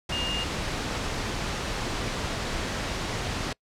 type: tone in noise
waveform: sine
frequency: 2825 Hz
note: F7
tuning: 19 cents sharp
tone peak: -29 dBFS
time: 0.12-0.44 s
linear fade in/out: 5 ms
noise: pink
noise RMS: -30 dBFS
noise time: 0.09-3.53 s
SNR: -2 dB
effects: noise-tail reverb RT60 0.1 s tail -26 dB re dry + low-pass 6000 Hz 12 dB/octave